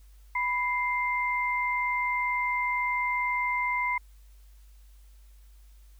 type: tone pair together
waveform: sine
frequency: 987.8 / 2093 Hz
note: B5 / C7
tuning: 0 / 0 cents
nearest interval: octave + minor second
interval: 1300 cents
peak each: -28 dBFS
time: 0.35-3.98 s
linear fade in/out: 5 ms
effects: added 50 Hz sine -50 dBFS peak until 5.99 s + white hiss -66 dBFS RMS until 5.99 s